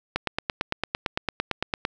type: click train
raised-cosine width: 0.3 ms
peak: -8 dBFS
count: 16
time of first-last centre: 0.16-1.851 s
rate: 8.87 Hz
effects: none